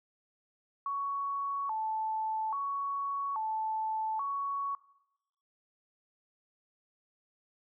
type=tone with vibrato; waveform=sine; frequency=989 Hz; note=B5; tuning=2 cents sharp; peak=-31 dBFS; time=0.86-4.75 s; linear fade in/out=2 ms; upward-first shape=square; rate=0.6 Hz; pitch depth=210 cents each way; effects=noise-tail reverb RT60 0.9 s tail -19 dB re dry